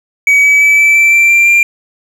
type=tone with pitch steps; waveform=triangle; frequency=2269 / 2285 / 2301 / 2317 / 2333 / 2349 / 2365 / 2382 Hz; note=C#7 / D7 / D7 / D7 / D7 / D7 / D7 / D7; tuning=+40 / -48 / -36 / -24 / -12 / 0 / +12 / +24 cents; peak=-3 dBFS; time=0.27-1.63 s; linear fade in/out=2 ms; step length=170 ms; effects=none